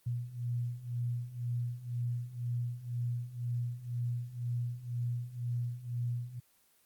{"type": "beating tone pair", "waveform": "sine", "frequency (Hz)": [119.5, 121.5], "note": ["A#2", "B2"], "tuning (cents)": [43, -28], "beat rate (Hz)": 2, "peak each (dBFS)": [-38, -35], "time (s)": [0.06, 6.4], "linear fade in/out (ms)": 10, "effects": ["white hiss -68 dBFS RMS until 6.85 s", "Opus 24 kbps"]}